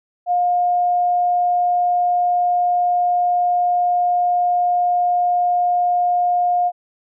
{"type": "tone", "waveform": "sine", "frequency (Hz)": 711, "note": "F5", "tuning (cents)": 31, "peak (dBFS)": -14, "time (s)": [0.26, 6.72], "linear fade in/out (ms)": 50, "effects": []}